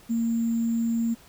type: tone with sample-and-hold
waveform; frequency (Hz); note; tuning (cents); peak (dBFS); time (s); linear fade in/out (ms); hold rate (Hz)
sine; 230.1; A#3; -22; -22; 0.09-1.15; 20; 7350
effects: pink hiss -53 dBFS RMS until 1.28 s